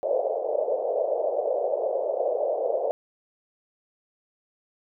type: band-pass noise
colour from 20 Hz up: pink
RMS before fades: -26 dBFS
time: 0.03-2.91 s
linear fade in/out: 0 ms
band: 490 to 640 Hz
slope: 48 dB/octave
effects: none